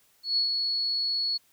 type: tone with ADSR envelope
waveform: sine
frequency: 4378 Hz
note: C#8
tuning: 22 cents flat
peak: -21 dBFS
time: 0.23-1.38 s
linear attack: 140 ms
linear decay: 110 ms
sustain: -4 dB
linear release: 18 ms
effects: white hiss -64 dBFS RMS until 1.52 s